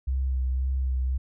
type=tone with vibrato; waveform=sine; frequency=65 Hz; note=C2; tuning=11 cents flat; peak=-23 dBFS; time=0.07-1.18 s; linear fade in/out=10 ms; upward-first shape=sine; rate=1.9 Hz; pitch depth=25 cents each way; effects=none